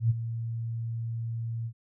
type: tone with ADSR envelope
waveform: sine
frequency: 115 Hz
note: A#2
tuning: 23 cents flat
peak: -18 dBFS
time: 0-1.73 s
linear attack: 100 ms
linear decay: 25 ms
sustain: -12 dB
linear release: 70 ms
effects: none